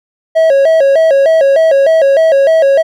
triangle tone with vibrato, 596 Hz, D5, 25 cents sharp, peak -3 dBFS, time 0.35-2.83 s, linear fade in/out 20 ms, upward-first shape square, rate 3.3 Hz, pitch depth 140 cents each way, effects none

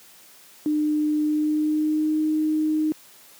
sine tone with pitch glide, 302.2 to 309.3 Hz, D4 to D#4, +50 to -10 cents, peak -19 dBFS, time 0.66-2.92 s, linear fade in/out 0 ms, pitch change +40 cents, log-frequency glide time 1.22-2.2 s, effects white hiss -50 dBFS RMS until 3.39 s + high-pass 150 Hz 12 dB/octave

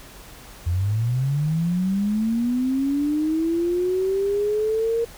sine linear sweep, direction up, 82.7 to 467 Hz, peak -19 dBFS, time 0.66-5.05 s, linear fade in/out 10 ms, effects added 45 Hz sine -48 dBFS peak until 5.17 s + pink hiss -44 dBFS RMS until 5.17 s

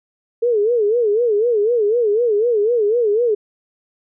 sine tone with vibrato, 446.1 Hz, A4, 24 cents sharp, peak -13 dBFS, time 0.42-3.35 s, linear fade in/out 10 ms, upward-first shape sine, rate 4 Hz, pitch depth 160 cents each way, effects none

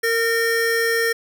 square tone pair together, 460 / 1827.3 Hz, A#4 / A#6, -23 / -35 cents, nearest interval 2 octaves, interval 2388 cents, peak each -21 dBFS, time 0.03-1.13 s, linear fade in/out 10 ms, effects none

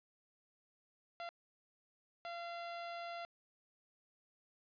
sawtooth tone bursts at uneven times, 686 Hz, F5, 31 cents flat, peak -39 dBFS, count 2, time 1.2-1.29 / 2.25-3.25 s, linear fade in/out 0 ms, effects resampled to 11025 Hz + 13-bit

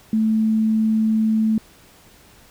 sine tone, 219.4 Hz, A3, 5 cents flat, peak -15 dBFS, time 0.13-1.58 s, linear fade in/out 2 ms, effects pink hiss -50 dBFS RMS until 2.5 s

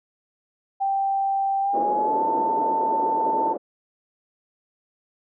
sine tone with pitch glide, 784 to 890.2 Hz, G5 to A5, 0 to +20 cents, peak -20 dBFS, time 0.8-3.54 s, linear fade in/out 20 ms, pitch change +220 cents, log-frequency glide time 1.61-2.26 s
pink band-pass noise, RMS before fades -29 dBFS, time 1.73-3.58 s, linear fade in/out 20 ms, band 310 to 660 Hz, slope 24 dB/octave
effects none

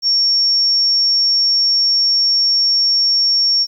sine tone, 5500 Hz, F8, 27 cents flat, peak -11 dBFS, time 0.02-3.67 s, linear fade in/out 50 ms, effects 8-bit

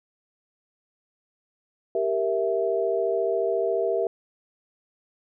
sine chord, E diminished, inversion first, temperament equal, 392 / 466.2 / 659.3 Hz, G4 / Bb4 / E5, 0 / 0 / 0 cents, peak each -26 dBFS, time 1.95-4.07 s, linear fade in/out 2 ms, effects none

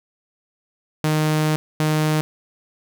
sawtooth tone pair in turn, 154.4 / 154.4 Hz, D#3 / D#3, -13 / -13 cents, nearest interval unison, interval 0 cents, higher neither, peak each -13 dBFS, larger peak neither, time 1.04-1.56 / 1.8-2.21 s, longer first, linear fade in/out 0 ms, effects none

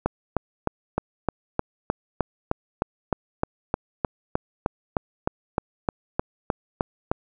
click train, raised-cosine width 1 ms, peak -7 dBFS, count 24, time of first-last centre 0.06-7.115 s, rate 3.26 Hz, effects none

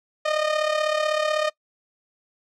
sawtooth tone with amplitude modulation, 613 Hz, D#5, 26 cents flat, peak -14 dBFS, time 0.25-1.5 s, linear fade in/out 10 ms, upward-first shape sine, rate 36 Hz, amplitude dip 65%, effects noise-tail reverb RT60 0.1 s tail -21 dB re dry + low-pass 5000 Hz 12 dB/octave

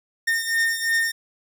45% pulse beating tone pair, 1826 / 1828.9 Hz, A#6 / A#6, -36 / -34 cents, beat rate 2.9 Hz, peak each -22 / -25 dBFS, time 0.27-1.12 s, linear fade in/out 10 ms, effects none

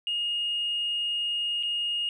sine tone with dropouts, 2855 Hz, F7, 37 cents sharp, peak -25 dBFS, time 0.07-2.09 s, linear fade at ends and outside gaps 1 ms, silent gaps 1.628-1.633 s, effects tanh soft clip ceiling -21 dBFS

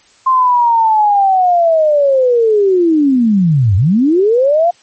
sine linear two-way sweep, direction down then up, 1056 to 88.4 to 710 Hz, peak -7 dBFS, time 0.26-4.71 s, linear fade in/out 10 ms, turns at 3.76 s, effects white hiss -48 dBFS RMS until 4.82 s + MP3 32 kbps

